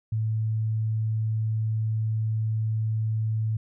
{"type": "tone", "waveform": "sine", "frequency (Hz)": 110, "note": "A2", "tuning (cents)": 0, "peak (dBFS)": -23, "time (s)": [0.12, 3.57], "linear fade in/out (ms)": 5, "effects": []}